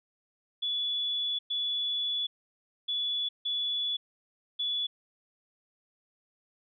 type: tone bursts at uneven times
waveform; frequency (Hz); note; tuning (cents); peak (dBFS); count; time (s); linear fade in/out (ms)
sine; 3427; A7; -46; -28; 5; 0.62-1.39 / 1.5-2.27 / 2.88-3.29 / 3.45-3.97 / 4.59-4.87; 10
effects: none

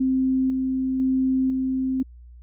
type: tone with tremolo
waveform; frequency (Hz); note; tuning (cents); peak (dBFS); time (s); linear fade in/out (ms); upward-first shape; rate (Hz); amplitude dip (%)
sine; 261.6; C4; 0; -18; 0-2.03; 10; square; 1; 30
effects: added 60 Hz sine -42 dBFS peak until 2.42 s

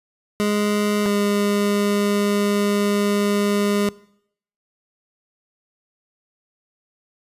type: tone pair in turn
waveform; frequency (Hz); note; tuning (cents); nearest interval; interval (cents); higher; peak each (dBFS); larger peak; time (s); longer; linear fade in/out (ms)
25% pulse; 207.7 / 204.2; G#3 / G#3; 0 / -29; unison; 29; first; -14; neither; 0.4-1.06 / 1.06-3.89; second; 0
effects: noise-tail reverb RT60 0.7 s tail -22 dB re dry + resampled to 32000 Hz

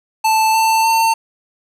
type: tone with pitch steps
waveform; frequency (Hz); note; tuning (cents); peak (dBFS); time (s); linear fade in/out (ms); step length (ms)
square; 880 / 890.7 / 901.6; A5 / A5 / A5; 0 / +21 / +42; -12; 0.24-1.14; 10; 300
effects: resampled to 32000 Hz + 7-bit

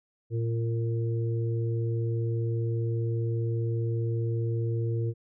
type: harmonic tone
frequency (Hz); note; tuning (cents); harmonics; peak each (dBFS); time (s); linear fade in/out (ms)
115; A#2; -23; 1 / 3 / 4; -26 / -36 / -37; 0.3-5.14; 50
effects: none

